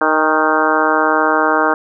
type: harmonic tone with a mistuned harmonic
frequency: 155.56 Hz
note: D#3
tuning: in tune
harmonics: 2 / 3 / 4 / 5 / 6 / 7 / 8 / 9 / 10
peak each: -20 / -20 / -20 / -20 / -20 / -20 / -20 / -20 / -20 dBFS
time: 0.01-1.74 s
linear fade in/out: 2 ms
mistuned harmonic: 5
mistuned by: +42 cents
effects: none